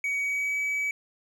triangle tone with pitch glide, 2258 to 2283 Hz, C#7 to D7, +31 to -50 cents, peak -24 dBFS, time 0.04-0.91 s, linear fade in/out 2 ms, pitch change +19 cents, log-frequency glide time 0.21-0.58 s, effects none

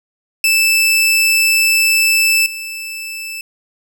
sawtooth tone with level steps, 2637 Hz, E7, in tune, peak -7 / -21 dBFS, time 0.44-3.41 s, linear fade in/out 2 ms, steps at 2.46 s, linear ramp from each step 2 ms, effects none

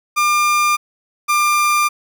30% pulse tone pair in turn, 1200 / 1194.5 Hz, D6 / D6, +37 / +29 cents, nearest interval unison, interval 8 cents, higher first, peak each -10 dBFS, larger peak neither, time 0.16-0.77 / 1.28-1.89 s, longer neither, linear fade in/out 20 ms, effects none

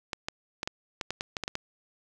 clicks, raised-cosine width 0.2 ms, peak -14 dBFS, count 11, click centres 0.132 / 0.285 / 0.631 / 0.675 / 1.012 / 1.106 / 1.209 / 1.368 / 1.437 / 1.479 / 1.554 s, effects none

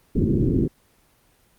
white low-pass noise, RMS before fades -20 dBFS, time 0.15-0.68 s, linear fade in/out 10 ms, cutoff 370 Hz, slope 48 dB/octave, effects pink hiss -60 dBFS RMS until 1.58 s + Opus 24 kbps

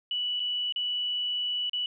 sine tone with dropouts, 2955 Hz, F#7, 3 cents flat, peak -27 dBFS, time 0.11-1.86 s, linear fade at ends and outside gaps 2 ms, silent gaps 0.397-0.401 / 0.724-0.76 / 1.696-1.732 s, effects none

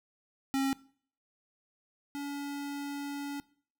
square tone pair in turn, 270.8 / 284.4 Hz, C#4 / C#4, -40 / +45 cents, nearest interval minor second, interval 85 cents, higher second, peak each -28 / -36 dBFS, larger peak first, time 0.54-0.73 / 2.15-3.4 s, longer second, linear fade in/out 0 ms, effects noise-tail reverb RT60 0.5 s tail -21 dB re dry

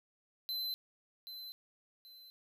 square tone with echo, 4055 Hz, B7, 45 cents sharp, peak -36 dBFS, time 0.49-0.74 s, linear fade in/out 0 ms, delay 780 ms, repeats 2, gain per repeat -9 dB, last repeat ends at 2.3 s, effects 12-bit

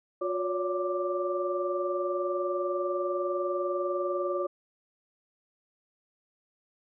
sine tone cluster, 359.1 / 561 / 581 / 1178 Hz, F4 / C#5 / D5 / D6, +48 / +21 / -19 / +5 cents, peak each -31 / -31 / -38 / -35 dBFS, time 0.21-4.47 s, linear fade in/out 10 ms, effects none

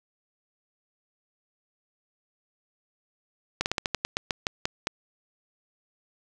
slowing click train, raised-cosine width 0.2 ms, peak -8 dBFS, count 12, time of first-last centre 3.61-4.871 s, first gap 49 ms, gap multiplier 1.16, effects none

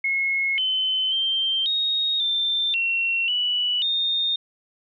sine tone with pitch steps, 2172 / 3054 / 3145 / 3742 / 3571 / 2726 / 2953 / 3663 Hz, C#7 / G7 / G7 / A#7 / A7 / F7 / F#7 / A#7, -36 / -46 / +5 / +6 / +25 / -43 / -4 / -31 cents, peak -20 dBFS, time 0.04-4.36 s, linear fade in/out 5 ms, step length 540 ms, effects none

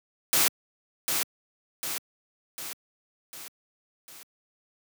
white noise with echo, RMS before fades -22 dBFS, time 0.33-0.48 s, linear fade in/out 0 ms, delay 750 ms, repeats 5, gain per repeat -5 dB, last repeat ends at 4.23 s, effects high-pass 150 Hz 12 dB/octave

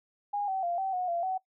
sine tone with pitch steps, 818 / 765 / 693 / 769 / 729 / 686 / 753 Hz, G#5 / G5 / F5 / G5 / F#5 / F5 / F#5, -26 / -42 / -14 / -33 / -26 / -31 / +30 cents, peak -28 dBFS, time 0.33-1.38 s, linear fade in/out 10 ms, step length 150 ms, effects noise-tail reverb RT60 0.1 s tail -20 dB re dry

